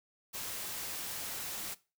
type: noise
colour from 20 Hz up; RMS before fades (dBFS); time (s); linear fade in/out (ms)
white; -40; 0.33-1.75; 20
effects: noise-tail reverb RT60 0.3 s tail -19 dB re dry